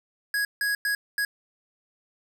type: tone bursts at uneven times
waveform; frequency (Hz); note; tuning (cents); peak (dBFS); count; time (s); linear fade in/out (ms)
square; 1661.2; G#6; 0; -24; 4; 0.34-0.45 / 0.61-0.75 / 0.85-0.95 / 1.18-1.25; 2
effects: none